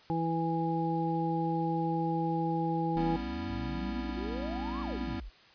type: harmonic tone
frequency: 164.81 Hz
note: E3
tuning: in tune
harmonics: 1 / 2 / 3 / 5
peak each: -32 / -33 / -39 / -33 dBFS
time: 0.1-3.16 s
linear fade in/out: 0 ms
type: exponential two-way sweep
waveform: sine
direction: up then down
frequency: 34.65 to 1174.7 to 34.65 Hz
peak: -39 dBFS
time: 2.95-5.3 s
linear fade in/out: 20 ms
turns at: 4.81 s
type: chord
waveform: square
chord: C# half-diminished seventh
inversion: second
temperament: equal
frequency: 196 / 246.9 / 277.2 / 329.6 Hz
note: G3 / B3 / C#4 / E4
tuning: 0 / 0 / 0 / 0 cents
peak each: -43 / -40 / -43 / -41 dBFS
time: 2.97-5.2 s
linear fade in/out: 0 ms
type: tone with pitch glide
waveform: sine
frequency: 62.7 to 58.84 Hz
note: B1 to A#1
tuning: +27 to +17 cents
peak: -38 dBFS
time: 3.47-5.18 s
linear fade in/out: 50 ms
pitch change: -110 cents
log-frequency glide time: 3.67-3.86 s
effects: white hiss -58 dBFS RMS until 5.54 s + resampled to 11025 Hz